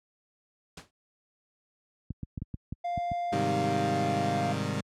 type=noise with exponential decay; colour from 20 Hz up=pink; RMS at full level=-38 dBFS; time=0.77-0.91 s; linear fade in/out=5 ms; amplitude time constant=29 ms
type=clicks; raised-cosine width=5 ms; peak=-21 dBFS; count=8; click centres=2.106 / 2.232 / 2.377 / 2.42 / 2.542 / 2.725 / 2.977 / 3.117 s
type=tone; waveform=triangle; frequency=698.5 Hz; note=F5; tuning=in tune; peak=-27 dBFS; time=2.84-4.53 s; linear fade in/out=10 ms
type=chord; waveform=20% pulse; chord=Ab major seventh; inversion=none; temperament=equal; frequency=103.83 / 130.81 / 155.56 / 196 Hz; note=Ab2 / C3 / Eb3 / G3; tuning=0 / 0 / 0 / 0 cents; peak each=-29 dBFS; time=3.32-4.81 s; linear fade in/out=10 ms
effects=high-pass 60 Hz 12 dB/octave + low-pass 8000 Hz 12 dB/octave